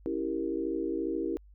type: chord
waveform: sine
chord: C# diminished seventh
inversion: none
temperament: equal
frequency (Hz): 277.2 / 329.6 / 392 / 466.2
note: C#4 / E4 / G4 / Bb4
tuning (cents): 0 / 0 / 0 / 0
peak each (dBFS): -37 / -32 / -35 / -37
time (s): 0.06-1.37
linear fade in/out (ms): 0
effects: added 50 Hz sine -52 dBFS peak until 1.54 s